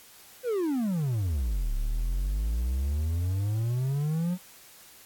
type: exponential two-way sweep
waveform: triangle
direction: down then up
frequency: 523 to 33.89 to 184.6 Hz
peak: -23 dBFS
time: 0.43-4.38 s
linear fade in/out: 50 ms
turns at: 1.73 s
effects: white hiss -52 dBFS RMS until 5.05 s + AAC 64 kbps